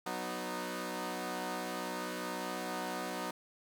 10% pulse chord, B major, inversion second, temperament equal with one note detuned, 185 / 246.9 / 307.6 Hz, F#3 / B3 / D#4, 0 / 0 / -20 cents, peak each -33 dBFS, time 0.06-3.31 s, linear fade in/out 5 ms, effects none

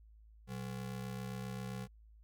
square ring-modulated tone, 155.56 Hz, D#3, in tune, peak -38 dBFS, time 0.47-1.88 s, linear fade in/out 50 ms, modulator 33.8 Hz, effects added 54 Hz sine -57 dBFS peak until 2.23 s

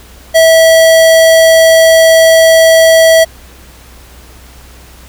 square tone, 651 Hz, E5, 22 cents flat, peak -3 dBFS, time 0.34-3.25 s, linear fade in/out 20 ms, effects added 62 Hz sine -36 dBFS peak until 5.08 s + pink hiss -38 dBFS RMS until 5.08 s

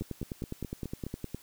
two click trains, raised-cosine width 3 ms, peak -22 / -24 dBFS, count 14 / 6, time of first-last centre 0.01-1.346 / 0.02-1.066 s, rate 9.73 / 4.78 Hz, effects white hiss -57 dBFS RMS until 1.42 s

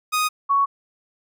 sawtooth / sine tone pair in turn, 1244.5 / 1114.8 Hz, D#6 / C#6, 0 / +9 cents, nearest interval major second, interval 191 cents, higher first, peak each -15 dBFS, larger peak neither, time 0.12-0.29 / 0.49-0.66 s, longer neither, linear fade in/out 20 ms, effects none

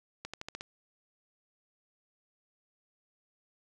accelerating click train, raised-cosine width 0.2 ms, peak -22 dBFS, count 6, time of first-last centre 0.25-0.609 s, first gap 86 ms, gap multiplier 0.91, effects none

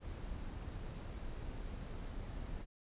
brown noise, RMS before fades -44 dBFS, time 0-2.66 s, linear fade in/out 50 ms, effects resampled to 8000 Hz

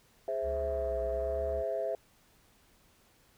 sine chord, Ab augmented, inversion none, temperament equal, 415.3 / 523.3 / 659.3 Hz, Ab4 / C5 / E5, 0 / 0 / 0 cents, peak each -37 / -35 / -32 dBFS, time 0.28-1.95 s, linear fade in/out 2 ms
triangle tone with vibrato, 67 Hz, C2, 42 cents sharp, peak -35 dBFS, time 0.42-1.64 s, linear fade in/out 50 ms, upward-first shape sine, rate 1.2 Hz, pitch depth 120 cents each way
effects tanh soft clip ceiling -23 dBFS + pink hiss -65 dBFS RMS until 3.37 s

